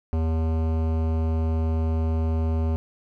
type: tone with hard clipping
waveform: sine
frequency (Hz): 80.5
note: E2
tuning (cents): -41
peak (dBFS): -23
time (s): 0.13-2.76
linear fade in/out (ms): 0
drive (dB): 17
effects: none